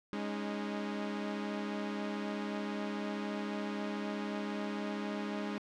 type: chord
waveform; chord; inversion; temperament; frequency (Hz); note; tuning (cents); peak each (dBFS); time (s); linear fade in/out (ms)
sawtooth; Ab suspended fourth; none; equal with one note detuned; 206.1 / 277.2 / 311.1; Ab3 / Db4 / Eb4; -13 / 0 / 0; -33 / -39 / -39; 0.13-5.58; 0
effects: low-pass 4000 Hz 12 dB/octave